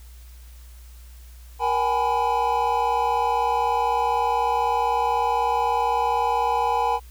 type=tone cluster; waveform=triangle; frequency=473.7 / 778 / 838 / 998 Hz; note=A#4 / G5 / G#5 / B5; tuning=+28 / -13 / +15 / +18 cents; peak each=-26 / -24 / -21 / -23 dBFS; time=1.59-7 s; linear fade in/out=50 ms; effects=added 60 Hz sine -41 dBFS peak until 7.1 s + white hiss -54 dBFS RMS until 7.1 s